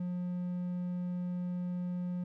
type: tone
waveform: triangle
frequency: 178.5 Hz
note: F3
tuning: 38 cents sharp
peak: -31 dBFS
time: 0-2.24 s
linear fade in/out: 5 ms
effects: none